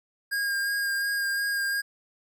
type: tone with vibrato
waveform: square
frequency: 1619 Hz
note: G#6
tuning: 45 cents flat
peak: -26 dBFS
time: 0.31-1.82 s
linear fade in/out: 20 ms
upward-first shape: sine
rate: 2.8 Hz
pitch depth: 15 cents each way
effects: none